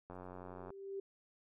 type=click train; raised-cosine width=1 ms; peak=-35 dBFS; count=56; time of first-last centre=0.1-0.704 s; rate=91 Hz
type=tone with exponential growth; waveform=sine; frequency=392 Hz; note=G4; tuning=in tune; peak=-38 dBFS; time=0.12-1 s; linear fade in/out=5 ms; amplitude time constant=190 ms
effects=none